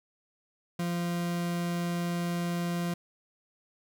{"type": "tone", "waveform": "40% pulse", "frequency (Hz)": 173.1, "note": "F3", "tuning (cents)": -15, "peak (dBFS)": -28, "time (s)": [0.79, 2.94], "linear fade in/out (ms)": 5, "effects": []}